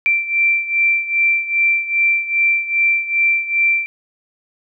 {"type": "beating tone pair", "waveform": "sine", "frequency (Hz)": [2349, 2351.5], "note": ["D7", "D7"], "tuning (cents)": [0, 2], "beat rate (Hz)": 2.5, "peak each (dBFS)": [-15, -19], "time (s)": [0.06, 3.86], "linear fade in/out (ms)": 0, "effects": []}